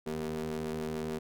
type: ring-modulated tone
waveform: 30% pulse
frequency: 77.4 Hz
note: D#2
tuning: 9 cents flat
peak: -28 dBFS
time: 0.06-1.19 s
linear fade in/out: 10 ms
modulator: 313 Hz
effects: none